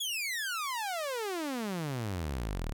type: exponential sweep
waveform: sawtooth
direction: down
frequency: 3444 to 34.65 Hz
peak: -29 dBFS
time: 0-2.73 s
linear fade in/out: 10 ms
effects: none